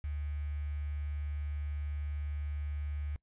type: tone with quantisation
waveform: sine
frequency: 73.42 Hz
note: D2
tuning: in tune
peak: -34 dBFS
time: 0.04-3.16 s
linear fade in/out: 0 ms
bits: 9
effects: noise-tail reverb RT60 0.1 s tail -22 dB re dry + resampled to 8000 Hz